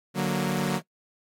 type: chord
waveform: sawtooth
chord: D augmented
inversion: none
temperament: equal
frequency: 146.83 / 185 / 233.1 Hz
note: D3 / F#3 / A#3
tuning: 0 / 0 / 0 cents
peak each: -26 / -23 / -26 dBFS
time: 0.14-0.81 s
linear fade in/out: 50 ms
effects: noise-tail reverb RT60 0.1 s tail -19 dB re dry + AAC 48 kbps